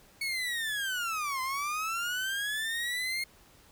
30% pulse linear two-way sweep, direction down then up, 2224 to 1025 to 2146 Hz, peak -28 dBFS, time 0.21-3.24 s, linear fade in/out 5 ms, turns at 1.41 s, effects pink hiss -59 dBFS RMS until 3.71 s

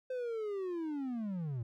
triangle linear sweep, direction down, 518 to 110.1 Hz, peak -33 dBFS, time 0.1-1.63 s, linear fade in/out 5 ms, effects none

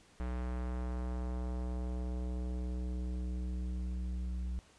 square tone with low-pass filter sweep, 61.74 Hz, B1, in tune, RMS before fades -37 dBFS, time 0.2-4.59 s, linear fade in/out 0 ms, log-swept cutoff 1900 to 150 Hz, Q 0.89, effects pink hiss -63 dBFS RMS until 4.78 s + resampled to 22050 Hz

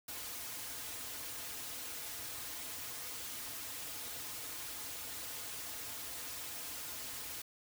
white noise with comb filter, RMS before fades -44 dBFS, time 0.08-7.42 s, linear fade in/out 5 ms, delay 5.2 ms, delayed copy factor -0.9, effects none

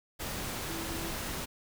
sine tone in noise, 329.6 Hz, E4, in tune, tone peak -41 dBFS, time 0.68-1.11 s, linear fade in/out 20 ms, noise pink, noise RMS -37 dBFS, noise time 0.19-1.46 s, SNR -7 dB, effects none

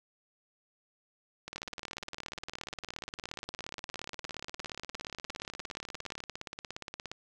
two click trains, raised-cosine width 0.2 ms, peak -23 / -22 dBFS, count 95 / 96, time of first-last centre 1.48-6.204 / 1.56-7.116 s, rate 19.9 / 17.1 Hz, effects none

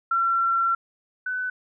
sine tone pair in turn, 1359 / 1502.7 Hz, F6 / F#6, -48 / +26 cents, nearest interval major second, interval 174 cents, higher second, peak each -19 / -25 dBFS, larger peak first, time 0.11-0.75 / 1.26-1.5 s, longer first, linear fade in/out 5 ms, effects none

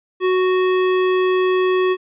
square tone, 370 Hz, F#4, in tune, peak -15 dBFS, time 0.2-1.97 s, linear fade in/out 50 ms, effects resampled to 8000 Hz

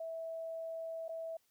sine tone with dropouts, 654 Hz, E5, 14 cents flat, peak -39 dBFS, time 0-1.37 s, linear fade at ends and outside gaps 5 ms, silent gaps 1.082-1.091 s, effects white hiss -75 dBFS RMS until 1.5 s

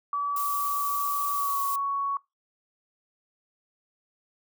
sine tone with pitch glide, 1147 to 1115 Hz, D6 to C#6, -41 to +10 cents, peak -25 dBFS, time 0.13-2.17 s, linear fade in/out 2 ms, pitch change -49 cents, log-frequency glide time 1.33-1.61 s
violet noise, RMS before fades -34 dBFS, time 0.36-1.76 s, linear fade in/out 5 ms
effects noise-tail reverb RT60 0.2 s tail -22 dB re dry

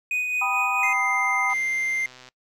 triangle tone with tremolo, 2489 Hz, D#7, in tune, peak -20 dBFS, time 0.11-0.93 s, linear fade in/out 2 ms, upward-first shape sine, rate 4.6 Hz, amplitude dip 35%
sine chord, G augmented, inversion none, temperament equal, 784 / 987.8 / 1244.5 Hz, G5 / B5 / D#6, 0 / 0 / 0 cents, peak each -28 dBFS, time 0.41-1.54 s, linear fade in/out 10 ms
triangle tone, 2094 Hz, C7, 1 cent sharp, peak -21 dBFS, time 0.83-2.06 s, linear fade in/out 2 ms
click train, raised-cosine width 0.2 ms, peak -28 dBFS, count 101, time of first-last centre 1.5-2.287 s, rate 127 Hz
effects noise-tail reverb RT60 0.1 s tail -22 dB re dry

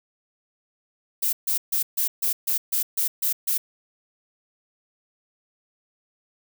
violet noise bursts, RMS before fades -23 dBFS, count 10, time 1.22-3.58 s, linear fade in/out 10 ms, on 110 ms, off 140 ms, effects none

